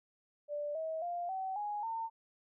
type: tone with pitch steps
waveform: sine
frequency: 587.3 / 640.5 / 698.4 / 761.6 / 830.6 / 905.7 Hz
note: D5 / E5 / F5 / F#5 / G#5 / A5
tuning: 0 / -50 / 0 / +50 / 0 / +50 cents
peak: -35 dBFS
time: 0.48-2.1 s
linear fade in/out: 50 ms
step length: 270 ms
effects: none